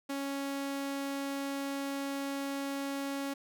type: tone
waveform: sawtooth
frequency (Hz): 277.2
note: C#4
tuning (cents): 0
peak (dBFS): -30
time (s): 0.09-3.34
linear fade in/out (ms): 10
effects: none